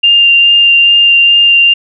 sine tone with vibrato, 2794 Hz, F7, in tune, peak -3 dBFS, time 0.03-1.74 s, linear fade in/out 10 ms, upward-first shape sine, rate 2.4 Hz, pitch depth 9 cents each way, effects none

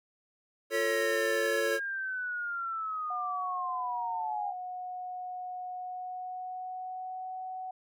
square chord, F augmented, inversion none, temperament equal with one note detuned, 349.2 / 445.4 / 554.4 Hz, F4 / A4 / C#5, 0 / +21 / 0 cents, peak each -37 / -32 / -32 dBFS, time 0.7-1.8 s, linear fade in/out 50 ms
sine linear sweep, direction down, 1951 to 788 Hz, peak -32 dBFS, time 0.71-4.54 s, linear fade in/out 50 ms
sine tone with pitch glide, 730 to 746.2 Hz, F#5 to F#5, -24 to +14 cents, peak -36 dBFS, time 3.1-7.71 s, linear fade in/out 5 ms, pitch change +38 cents, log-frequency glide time 5.73-7.36 s
effects none

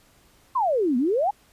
sine exponential two-way sweep, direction down then up, 1100 to 233.1 to 866 Hz, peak -19 dBFS, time 0.55-1.31 s, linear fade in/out 10 ms, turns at 0.97 s, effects pink hiss -58 dBFS RMS until 1.52 s + resampled to 32000 Hz

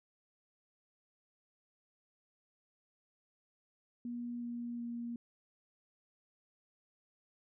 sine tone with pitch steps, 240 / 238.2 / 236.4 Hz, B3 / A#3 / A#3, -49 / +38 / +24 cents, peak -38 dBFS, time 4.05-5.16 s, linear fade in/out 2 ms, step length 370 ms, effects none

